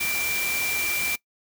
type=tone in noise; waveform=sine; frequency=2355 Hz; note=D7; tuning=4 cents sharp; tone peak=-26 dBFS; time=0-1.16 s; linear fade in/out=10 ms; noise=white; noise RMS=-29 dBFS; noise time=0-1.16 s; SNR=0 dB; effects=noise-tail reverb RT60 0.1 s tail -21 dB re dry